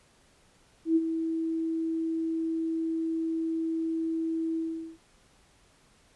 sine tone with ADSR envelope, 325.5 Hz, E4, 22 cents flat, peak -18 dBFS, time 0.85-4.98 s, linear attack 110 ms, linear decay 38 ms, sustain -9 dB, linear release 410 ms, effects pink hiss -62 dBFS RMS until 6.15 s + resampled to 24000 Hz

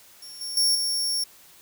sawtooth tone with level steps, 5490 Hz, F8, 31 cents flat, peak -37 / -28 / -16 / -21 dBFS, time 0.22-1.24 s, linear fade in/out 5 ms, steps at 0.41 / 0.57 / 0.75 s, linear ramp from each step 2 ms, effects white hiss -52 dBFS RMS until 1.61 s

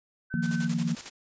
sine tone, 1527 Hz, G6, 46 cents flat, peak -36 dBFS, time 0.3-0.68 s, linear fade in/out 20 ms
sine chord, Eb suspended second, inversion none, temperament equal, 155.56 / 174.61 / 233.1 Hz, Eb3 / F3 / Bb3, 0 / 0 / 0 cents, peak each -31 / -29 / -29 dBFS, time 0.34-0.95 s, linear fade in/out 0 ms
white noise with tremolo, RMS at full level -38 dBFS, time 0.42-1.1 s, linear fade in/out 20 ms, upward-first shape square, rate 11 Hz, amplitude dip 65%
effects resampled to 16000 Hz

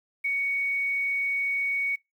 sine tone with quantisation, 2233 Hz, C#7, 12 cents sharp, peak -24 dBFS, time 0.24-1.96 s, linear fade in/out 10 ms, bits 9, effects noise-tail reverb RT60 0.2 s tail -23 dB re dry

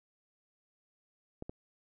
clicks, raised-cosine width 2 ms, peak -27 dBFS, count 2, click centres 1.424 / 1.495 s, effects none

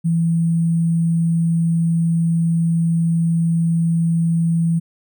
sine tone with sample-and-hold, 166.4 Hz, E3, 17 cents sharp, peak -14 dBFS, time 0.04-4.8 s, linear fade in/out 20 ms, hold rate 8820 Hz, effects none

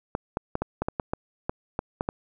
clicks, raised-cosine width 1 ms, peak -12 dBFS, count 12, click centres 0.151 / 0.371 / 0.554 / 0.62 / 0.82 / 0.885 / 0.998 / 1.135 / 1.495 / 1.791 / 2.009 / 2.089 s, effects none

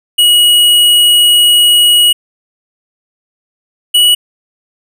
square tone pair in turn, 2907 / 2931 Hz, F#7 / F#7, -31 / -17 cents, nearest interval unison, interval 14 cents, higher second, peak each -5 dBFS, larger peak neither, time 0.18-2.13 / 3.94-4.15 s, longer first, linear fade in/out 10 ms, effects none

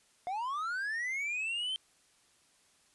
triangle linear sweep, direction up, 698.5 to 3136 Hz, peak -31 dBFS, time 0.27-1.76 s, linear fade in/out 0 ms, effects white hiss -67 dBFS RMS until 2.94 s + resampled to 24000 Hz

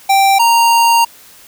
square tone pair in turn, 783 / 929 Hz, G5 / A#5, -2 / -6 cents, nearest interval minor third, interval 296 cents, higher second, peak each -8 dBFS, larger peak neither, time 0.09-0.39 / 0.39-1.05 s, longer second, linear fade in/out 10 ms, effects white hiss -41 dBFS RMS until 1.47 s

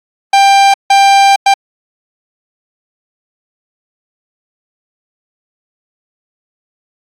45% pulse tone bursts at uneven times, 791 Hz, G5, 15 cents sharp, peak -4 dBFS, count 3, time 0.33-0.74 / 0.9-1.36 / 1.46-1.54 s, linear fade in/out 5 ms, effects low-pass 7000 Hz 12 dB/octave + AAC 64 kbps

